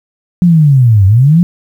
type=linear two-way sweep; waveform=sine; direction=down then up; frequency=180.8 to 92.5 to 180.8 Hz; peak=-3 dBFS; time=0.42-1.43 s; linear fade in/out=0 ms; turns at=1.06 s; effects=7-bit